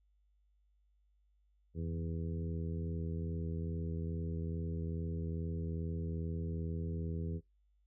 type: harmonic tone with a mistuned harmonic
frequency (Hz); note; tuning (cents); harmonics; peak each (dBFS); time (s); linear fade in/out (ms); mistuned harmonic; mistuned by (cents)
82.41; E2; 0; 1 / 2 / 3 / 4 / 5 / 6; -38 / -40 / -48 / -50 / -48 / -54; 1.74-7.41; 50; 1; +46
effects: noise-tail reverb RT60 0.2 s tail -26 dB re dry + added 50 Hz sine -69 dBFS peak until 7.86 s